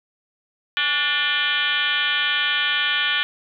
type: tone with frequency modulation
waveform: sine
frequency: 2400 Hz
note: D7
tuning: 37 cents sharp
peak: -18 dBFS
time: 0.77-3.23 s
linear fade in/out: 0 ms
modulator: 314 Hz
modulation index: 3.5
effects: none